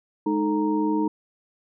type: tone cluster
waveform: sine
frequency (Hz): 210.1 / 309.5 / 440.1 / 932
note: G#3 / D#4 / A4 / A#5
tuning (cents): +20 / -9 / 0 / -1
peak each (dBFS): -28 / -22 / -30 / -29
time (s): 0.26-1.08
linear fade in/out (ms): 5
effects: none